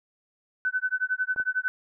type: tone with tremolo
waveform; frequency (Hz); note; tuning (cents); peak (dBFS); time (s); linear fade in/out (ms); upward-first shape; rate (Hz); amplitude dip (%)
sine; 1510; F#6; +35; -21; 0.65-1.68; 0; sine; 11; 100
type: clicks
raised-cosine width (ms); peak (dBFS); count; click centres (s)
1; -30; 2; 1.362 / 1.4
effects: none